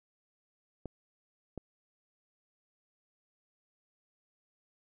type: clicks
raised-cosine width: 2 ms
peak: -26 dBFS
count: 2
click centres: 0.857 / 1.577 s
effects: none